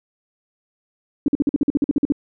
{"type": "tone bursts", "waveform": "sine", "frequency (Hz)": 285.6, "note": "D4", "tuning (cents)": -48, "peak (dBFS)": -13, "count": 13, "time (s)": [1.26, 2.122], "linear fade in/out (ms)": 2, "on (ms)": 22, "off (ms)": 48, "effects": []}